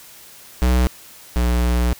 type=tone pair in turn; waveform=square; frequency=62.3 / 60.28 Hz; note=B1 / B1; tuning=+16 / -41 cents; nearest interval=minor second; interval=57 cents; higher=first; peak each=-14 / -16 dBFS; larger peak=first; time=0.62-0.87 / 1.36-1.93 s; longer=second; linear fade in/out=0 ms; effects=white hiss -43 dBFS RMS until 1.99 s